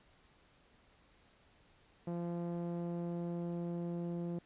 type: tone with low-pass filter sweep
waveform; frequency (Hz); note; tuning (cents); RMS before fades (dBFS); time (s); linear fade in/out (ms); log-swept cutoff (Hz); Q
sawtooth; 172.2; F3; -24; -39; 2.07-4.39; 5; 680 to 450; 0.96
effects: pink hiss -67 dBFS RMS until 4.45 s + resampled to 8000 Hz